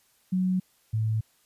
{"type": "tone pair in turn", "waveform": "sine", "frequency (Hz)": [185, 110], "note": ["F#3", "A2"], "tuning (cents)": [0, 0], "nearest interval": "major sixth", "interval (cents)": 900, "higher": "first", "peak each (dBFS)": [-22, -23], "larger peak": "first", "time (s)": [[0.32, 0.6], [0.93, 1.21]], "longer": "neither", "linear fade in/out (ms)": 10, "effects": ["white hiss -65 dBFS RMS until 1.45 s", "resampled to 32000 Hz"]}